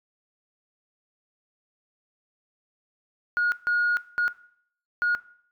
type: tone bursts at uneven times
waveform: sine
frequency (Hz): 1439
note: F#6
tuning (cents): -49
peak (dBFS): -19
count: 4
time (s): 3.37-3.52 / 3.67-3.97 / 4.18-4.28 / 5.02-5.15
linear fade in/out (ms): 0
effects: noise-tail reverb RT60 0.6 s tail -18 dB re dry + tanh soft clip ceiling -17 dBFS